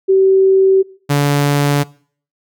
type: tone pair in turn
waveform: sine / sawtooth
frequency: 383.6 / 143.69 Hz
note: G4 / D3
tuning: -37 / -37 cents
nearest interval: octave + perfect fourth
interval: 1700 cents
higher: first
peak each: -7 dBFS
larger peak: neither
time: 0.08-0.83 / 1.09-1.84 s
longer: neither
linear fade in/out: 20 ms
effects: noise-tail reverb RT60 0.5 s tail -22 dB re dry